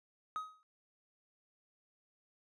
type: tone with exponential decay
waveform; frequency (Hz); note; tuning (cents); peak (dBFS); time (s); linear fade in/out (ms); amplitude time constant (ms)
triangle; 1262; D#6; +24; -31; 0.36-0.63; 0; 58
effects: tanh soft clip ceiling -28 dBFS + resampled to 24000 Hz